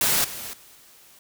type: noise with level steps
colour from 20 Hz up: white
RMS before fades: -21 / -35 / -50 / -52 dBFS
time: 0.01-1.19 s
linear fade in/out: 2 ms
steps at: 0.24 / 0.53 / 0.75 s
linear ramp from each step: 5 ms
effects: none